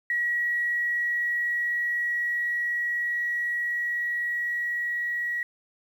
sine tone with level ramp, 1916 Hz, A#6, 47 cents sharp, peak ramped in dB -23 to -26 dBFS, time 0.1-5.43 s, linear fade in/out 2 ms, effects 9-bit

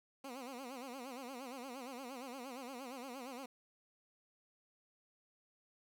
15% pulse tone with vibrato, 256.7 Hz, C4, 33 cents flat, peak -39 dBFS, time 0.24-3.46 s, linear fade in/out 5 ms, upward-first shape sine, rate 8.6 Hz, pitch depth 140 cents each way, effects none

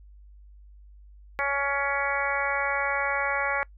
harmonic tone, 280 Hz, C#4, 18 cents sharp, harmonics 2 / 3 / 4 / 5 / 6 / 7 / 8, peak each -32 / -32 / -32 / -32 / -32 / -32 / -32 dBFS, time 1.39-3.63 s, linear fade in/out 0 ms, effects noise-tail reverb RT60 0.1 s tail -24 dB re dry + added 50 Hz sine -47 dBFS peak until 3.77 s

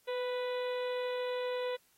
harmonic tone with a mistuned harmonic, 493.9 Hz, B4, in tune, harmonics 1 / 2 / 3 / 4 / 5 / 6 / 7 / 8, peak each -33 / -43 / -49 / -48 / -50 / -54 / -50 / -52 dBFS, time 0.07-1.77 s, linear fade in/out 20 ms, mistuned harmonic 1, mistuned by +19 cents, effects white hiss -69 dBFS RMS until 1.97 s + AAC 48 kbps

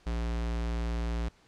square tone, 57.7 Hz, A#1, 17 cents flat, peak -30 dBFS, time 0.06-1.29 s, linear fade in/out 10 ms, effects pink hiss -62 dBFS RMS until 1.47 s + low-pass 6000 Hz 12 dB/octave

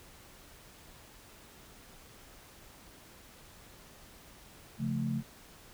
sine chord, Db augmented, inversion none, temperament equal, 138.59 / 174.61 / 220 Hz, Db3 / F3 / A3, 0 / 0 / 0 cents, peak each -34 / -38 / -33 dBFS, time 4.78-5.23 s, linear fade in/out 50 ms, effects pink hiss -55 dBFS RMS until 5.73 s

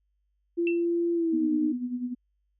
sine tone with pitch glide, 341.7 to 306.2 Hz, F4 to D#4, -38 to -28 cents, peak -23 dBFS, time 0.57-1.73 s, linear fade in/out 20 ms, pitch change -190 cents, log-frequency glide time 1.14-1.52 s
sine tone with exponential decay, 2680 Hz, E7, 28 cents sharp, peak -27 dBFS, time 0.67-0.85 s, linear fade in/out 1 ms, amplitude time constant 38 ms
sine tone with tremolo, 246.9 Hz, B3, in tune, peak -26 dBFS, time 1.32-2.15 s, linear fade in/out 20 ms, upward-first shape sine, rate 10 Hz, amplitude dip 65%
effects added 50 Hz sine -70 dBFS peak until 2.59 s

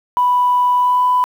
sine tone with pitch glide, 987.8 to 996.4 Hz, B5 to B5, 0 to +15 cents, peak -10 dBFS, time 0.17-1.24 s, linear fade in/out 0 ms, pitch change +15 cents, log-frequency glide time 0.76-1.06 s, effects tanh soft clip ceiling -6 dBFS + 7-bit

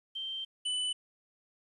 sine / square tone pair in turn, 3136 / 2991 Hz, G7 / F#7, 0 / +18 cents, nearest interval minor second, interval 82 cents, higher first, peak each -35 / -31 dBFS, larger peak second, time 0.15-0.45 / 0.65-0.93 s, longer first, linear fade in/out 10 ms, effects resampled to 24000 Hz + 11-bit

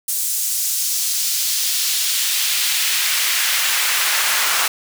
pink noise with high-pass filter sweep, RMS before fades -19 dBFS, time 0.08-4.68 s, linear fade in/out 5 ms, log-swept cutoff 8000 to 1200 Hz, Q 1, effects none

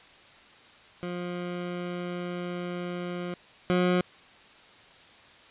20% pulse tone pair in turn, 176.9 / 179.89 Hz, F3 / F#3, +23 / -48 cents, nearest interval unison, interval 29 cents, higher second, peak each -27 / -17 dBFS, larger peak second, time 1.03-3.34 / 3.7-4.01 s, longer first, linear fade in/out 0 ms, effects white hiss -53 dBFS RMS until 5.5 s + resampled to 8000 Hz

